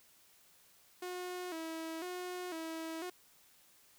sawtooth tone with vibrato, 342.2 Hz, F4, 35 cents flat, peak -36 dBFS, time 1.02-3.1 s, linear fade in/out 5 ms, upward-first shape square, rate 1 Hz, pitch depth 94 cents each way, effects white hiss -65 dBFS RMS until 3.98 s

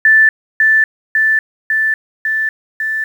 sine tone with echo, 1760 Hz, A6, in tune, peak -5 dBFS, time 0.05-0.29 s, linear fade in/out 2 ms, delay 550 ms, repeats 5, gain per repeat -2 dB, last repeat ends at 3.04 s, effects 7-bit

